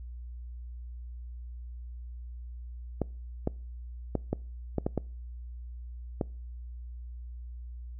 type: clicks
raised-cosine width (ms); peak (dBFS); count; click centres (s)
2; -14; 8; 3.017 / 3.474 / 4.153 / 4.33 / 4.783 / 4.865 / 4.977 / 6.212
effects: noise-tail reverb RT60 0.4 s tail -25 dB re dry + added 60 Hz sine -39 dBFS peak until 7.99 s